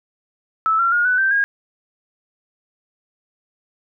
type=tone with pitch steps; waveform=sine; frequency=1309 / 1367.7 / 1429.1 / 1493.3 / 1560.3 / 1630.3 Hz; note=E6 / F6 / F6 / F#6 / G6 / G#6; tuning=-13 / -37 / +39 / +16 / -9 / -33 cents; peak=-14 dBFS; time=0.66-1.44 s; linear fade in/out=0 ms; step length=130 ms; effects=none